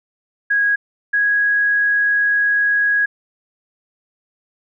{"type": "tone pair in turn", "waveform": "sine", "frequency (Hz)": [1649, 1658], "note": ["G#6", "G#6"], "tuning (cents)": [-13, -3], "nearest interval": "unison", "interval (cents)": 10, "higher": "second", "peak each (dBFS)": -13, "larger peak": "neither", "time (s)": [[0.5, 0.76], [1.13, 3.06]], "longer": "second", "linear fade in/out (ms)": 10, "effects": []}